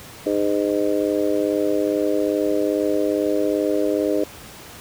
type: harmonic tone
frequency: 102.4 Hz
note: G#2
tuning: 24 cents flat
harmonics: 3 / 4 / 5 / 6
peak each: -22 / -23 / -24 / -25 dBFS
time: 0.26-4.24 s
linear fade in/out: 5 ms
effects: pink hiss -40 dBFS RMS until 4.8 s + high-pass 60 Hz 12 dB/octave